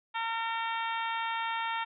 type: harmonic tone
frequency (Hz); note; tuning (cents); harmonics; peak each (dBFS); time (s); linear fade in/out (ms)
455.9; A#4; -39; 2 / 3 / 4 / 5 / 6 / 7 / 8; -33 / -37 / -39 / -41 / -43 / -44 / -45; 0.14-1.85; 20
effects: none